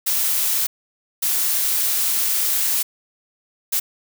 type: noise bursts at uneven times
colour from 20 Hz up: blue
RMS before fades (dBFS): -20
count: 3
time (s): 0.06-0.67 / 1.22-2.83 / 3.72-3.8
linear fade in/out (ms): 10
effects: none